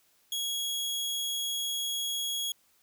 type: tone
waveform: sawtooth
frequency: 3322 Hz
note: G#7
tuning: in tune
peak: -27 dBFS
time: 0.32-2.52 s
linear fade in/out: 2 ms
effects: white hiss -67 dBFS RMS until 2.82 s